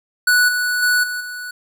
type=tone with level steps; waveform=square; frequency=1477 Hz; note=F#6; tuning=3 cents flat; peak=-12 / -18 / -14 / -23 / -28 dBFS; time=0.27-1.51 s; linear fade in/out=5 ms; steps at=0.48 / 0.82 / 1.03 / 1.2 s; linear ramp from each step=10 ms; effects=9-bit